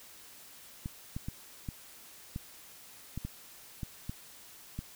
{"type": "clicks", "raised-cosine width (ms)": 5, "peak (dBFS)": -24, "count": 10, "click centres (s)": [0.859, 1.165, 1.285, 1.688, 2.361, 3.176, 3.25, 3.832, 4.095, 4.79], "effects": ["white hiss -53 dBFS RMS until 4.95 s"]}